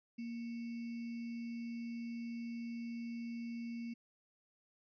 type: tone with sample-and-hold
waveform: sine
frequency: 233.4 Hz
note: A#3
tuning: 2 cents sharp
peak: -40 dBFS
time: 0.18-3.94 s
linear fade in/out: 10 ms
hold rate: 2450 Hz
effects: resampled to 11025 Hz